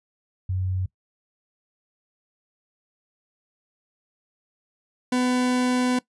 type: tone pair in turn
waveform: sine / 40% pulse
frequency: 93 / 250.3 Hz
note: F#2 / B3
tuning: +9 / +23 cents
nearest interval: octave + perfect fourth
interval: 1714 cents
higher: second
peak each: -23 / -19 dBFS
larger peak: second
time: 0.49-0.86 / 5.12-5.99 s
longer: second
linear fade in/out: 5 ms
effects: noise-tail reverb RT60 0.1 s tail -20 dB re dry + resampled to 24000 Hz